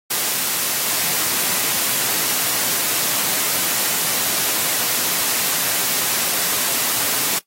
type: high-pass noise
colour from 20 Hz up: white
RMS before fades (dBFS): -20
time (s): 0.1-7.39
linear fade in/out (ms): 10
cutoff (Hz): 120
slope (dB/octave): 24
effects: noise-tail reverb RT60 0.1 s tail -17 dB re dry + AAC 48 kbps